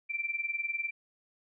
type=tone with tremolo; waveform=sine; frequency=2349 Hz; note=D7; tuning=in tune; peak=-27 dBFS; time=0.09-0.91 s; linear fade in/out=20 ms; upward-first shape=triangle; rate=20 Hz; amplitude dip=90%; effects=none